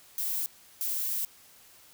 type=noise bursts at uneven times; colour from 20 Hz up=violet; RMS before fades=-31 dBFS; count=2; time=0.18-0.46 / 0.81-1.25 s; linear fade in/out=0 ms; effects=white hiss -56 dBFS RMS until 1.93 s